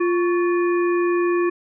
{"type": "harmonic tone with a mistuned harmonic", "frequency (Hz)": 349.2, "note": "F4", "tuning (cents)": 0, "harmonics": [1, 3, 5, 7], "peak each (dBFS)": [-17, -27, -31, -34], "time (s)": [0, 1.5], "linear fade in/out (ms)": 10, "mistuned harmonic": 3, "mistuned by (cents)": 110, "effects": []}